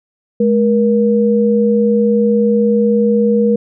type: tone pair together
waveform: sine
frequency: 211.7 / 475.3 Hz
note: G#3 / A#4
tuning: +33 / +34 cents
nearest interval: octave + major second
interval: 1401 cents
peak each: -12 dBFS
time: 0.4-3.56 s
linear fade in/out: 5 ms
effects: none